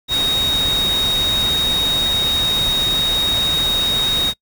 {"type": "tone in noise", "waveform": "sine", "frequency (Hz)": 3754, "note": "A#7", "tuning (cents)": 11, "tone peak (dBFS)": -15, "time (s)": [0.08, 4.34], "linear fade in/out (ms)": 50, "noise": "pink", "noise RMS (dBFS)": -25, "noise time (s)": [0.08, 4.34], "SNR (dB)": 7, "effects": ["noise-tail reverb RT60 0.1 s tail -25 dB re dry"]}